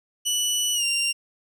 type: tone with pitch glide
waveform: 20% pulse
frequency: 2960 to 2778 Hz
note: F#7 to F7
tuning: 0 to -10 cents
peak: -16 dBFS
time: 0.25-1.13 s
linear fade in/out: 20 ms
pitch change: -110 cents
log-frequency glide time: 0.74-0.84 s
effects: none